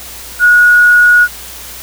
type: tone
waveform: sine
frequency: 1453 Hz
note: F#6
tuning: 32 cents flat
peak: -3 dBFS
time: 0.39-1.28 s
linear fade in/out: 50 ms
effects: added 60 Hz sine -37 dBFS peak until 1.82 s + white hiss -29 dBFS RMS until 1.82 s